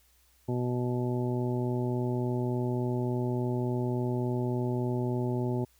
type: harmonic tone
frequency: 123.47 Hz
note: B2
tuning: in tune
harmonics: 1 / 2 / 3 / 4 / 5 / 6 / 7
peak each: -30 / -33 / -33 / -44 / -41 / -51 / -42 dBFS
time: 0.48-5.65 s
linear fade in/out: 10 ms
effects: added 62 Hz sine -66 dBFS peak until 5.79 s + white hiss -66 dBFS RMS until 5.79 s